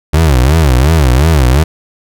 30% pulse tone with vibrato, 71 Hz, C#2, 42 cents sharp, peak -3 dBFS, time 0.13-1.64 s, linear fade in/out 10 ms, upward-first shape sine, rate 2.8 Hz, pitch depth 260 cents each way, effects none

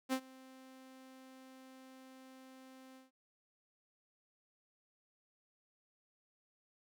sawtooth tone with ADSR envelope, 261.6 Hz, C4, in tune, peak -27 dBFS, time 0.09-3.11 s, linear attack 38 ms, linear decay 72 ms, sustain -24 dB, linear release 150 ms, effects none

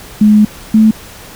sine tone pair in turn, 211.4 / 218.5 Hz, G#3 / A3, +31 / -12 cents, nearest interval minor second, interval 57 cents, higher second, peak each -3 dBFS, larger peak neither, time 0.21-0.45 / 0.74-0.91 s, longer first, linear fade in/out 5 ms, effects pink hiss -33 dBFS RMS until 1.35 s

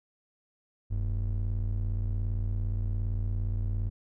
triangle ring-modulated tone, 69.3 Hz, C#2, in tune, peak -22 dBFS, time 0.9-3.9 s, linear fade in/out 20 ms, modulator 28.7 Hz, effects none

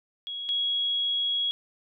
sine tone pair in turn, 3322 / 3322 Hz, G#7 / G#7, 0 / 0 cents, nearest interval unison, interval 0 cents, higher neither, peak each -32 / -24 dBFS, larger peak second, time 0.27-0.49 / 0.49-1.51 s, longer second, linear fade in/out 0 ms, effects none

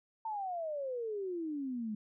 sine exponential sweep, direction down, 908 to 207.7 Hz, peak -35 dBFS, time 0.25-1.95 s, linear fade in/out 5 ms, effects none

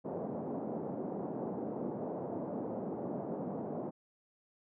pink band-pass noise, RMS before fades -39 dBFS, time 0.04-3.91 s, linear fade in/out 20 ms, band 170 to 730 Hz, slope 24 dB/octave, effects none

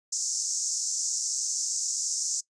white band-pass noise, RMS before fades -30 dBFS, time 0.12-2.41 s, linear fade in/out 10 ms, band 5600 to 7400 Hz, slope 48 dB/octave, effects noise-tail reverb RT60 0.1 s tail -22 dB re dry + resampled to 22050 Hz

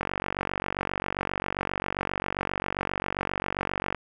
click train, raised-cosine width 0.5 ms, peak -12 dBFS, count 188, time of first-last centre 0.01-3.947 s, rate 47.5 Hz, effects none

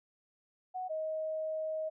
sine tone pair in turn, 740 / 629.5 Hz, F#5 / D#5, 0 / +20 cents, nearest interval minor third, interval 280 cents, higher first, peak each -35 / -33 dBFS, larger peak second, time 0.74-0.89 / 0.89-1.9 s, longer second, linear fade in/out 20 ms, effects none

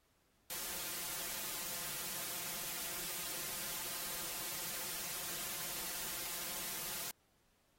white noise with comb filter, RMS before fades -42 dBFS, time 0.5-7.11 s, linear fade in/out 2 ms, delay 5.7 ms, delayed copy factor +1, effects pink hiss -75 dBFS RMS until 7.78 s + AAC 48 kbps

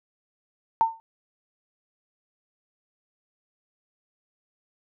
sine tone with exponential decay, 903 Hz, A5, 45 cents sharp, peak -13 dBFS, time 0.81-1 s, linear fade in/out 0 ms, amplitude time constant 41 ms, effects none

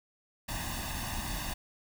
pink noise with comb filter, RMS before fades -36 dBFS, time 0.48-1.54 s, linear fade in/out 10 ms, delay 1.1 ms, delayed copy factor +0.85, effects none

